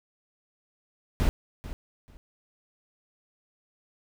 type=noise with echo; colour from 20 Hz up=brown; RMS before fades=-22 dBFS; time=1.2-1.29 s; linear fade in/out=0 ms; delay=440 ms; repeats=2; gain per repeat=-14 dB; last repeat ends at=2.17 s; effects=none